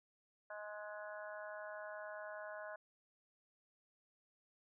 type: harmonic tone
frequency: 209.6 Hz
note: G#3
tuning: 16 cents sharp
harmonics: 3 / 4 / 5 / 6 / 7 / 8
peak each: -48 / -57 / -54 / -62 / -52 / -56 dBFS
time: 0.5-2.76 s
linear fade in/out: 5 ms
effects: none